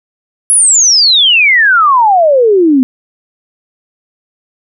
sine exponential sweep, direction down, 10890 to 249.3 Hz, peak -4 dBFS, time 0.5-2.83 s, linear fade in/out 0 ms, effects none

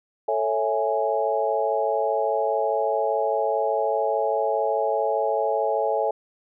sine chord, A major seventh, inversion none, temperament equal with one note detuned, 441.3 / 554.4 / 659.3 / 830.6 Hz, A4 / C#5 / E5 / G#5, +5 / 0 / 0 / 0 cents, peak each -26 dBFS, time 0.28-6.11 s, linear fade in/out 5 ms, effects none

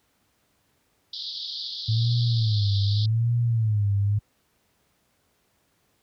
pink band-pass noise, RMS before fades -34 dBFS, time 1.13-3.06 s, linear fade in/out 5 ms, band 3400 to 5000 Hz, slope 96 dB/octave
sine tone with vibrato, 109.2 Hz, A2, 13 cents flat, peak -19 dBFS, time 1.88-4.19 s, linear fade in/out 10 ms, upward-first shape sine, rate 0.84 Hz, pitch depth 150 cents each way
effects pink hiss -68 dBFS RMS until 6.02 s + high-pass 60 Hz 12 dB/octave

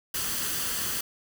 white noise with comb filter, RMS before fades -30 dBFS, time 0.14-1.01 s, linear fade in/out 5 ms, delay 0.65 ms, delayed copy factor +0.5, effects none

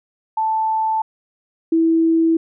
sine tone pair in turn, 880 / 327.2 Hz, A5 / E4, 0 / -13 cents, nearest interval octave + perfect fourth, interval 1713 cents, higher first, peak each -16 / -12 dBFS, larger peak second, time 0.37-1.02 / 1.72-2.37 s, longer neither, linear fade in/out 5 ms, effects none

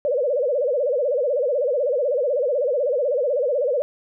sine tone with vibrato, 536 Hz, C5, 42 cents sharp, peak -18 dBFS, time 0.05-3.82 s, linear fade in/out 0 ms, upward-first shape sine, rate 16 Hz, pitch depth 200 cents each way, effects none

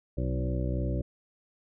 harmonic tone with a mistuned harmonic, 63.3 Hz, B1, 43 cents sharp, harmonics 1 / 2 / 3 / 4 / 5 / 6 / 8 / 9, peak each -30 / -32 / -38 / -40 / -38 / -42 / -42 / -40 dBFS, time 0.17-1.02 s, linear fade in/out 10 ms, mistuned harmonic 3, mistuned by -19 cents, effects none

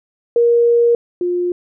sine tone pair in turn, 471.7 / 354.3 Hz, A#4 / F4, +20 / +25 cents, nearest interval perfect fourth, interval 495 cents, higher first, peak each -9 / -15 dBFS, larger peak first, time 0.36-0.95 / 1.21-1.52 s, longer first, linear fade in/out 2 ms, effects none

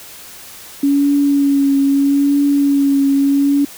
sine tone with vibrato, 280.5 Hz, C#4, 21 cents sharp, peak -10 dBFS, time 0.83-3.65 s, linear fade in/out 5 ms, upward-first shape triangle, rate 0.78 Hz, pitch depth 29 cents each way, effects white hiss -36 dBFS RMS until 3.77 s

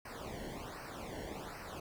brown noise with flanger, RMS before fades -45 dBFS, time 0.05-1.8 s, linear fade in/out 5 ms, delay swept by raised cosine 0.28 to 0.82 ms, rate 1.3 Hz, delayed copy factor -0.95, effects none

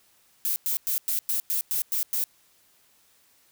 violet noise bursts, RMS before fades -26 dBFS, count 9, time 0.45-2.24 s, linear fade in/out 0 ms, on 110 ms, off 100 ms, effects white hiss -62 dBFS RMS until 3.51 s

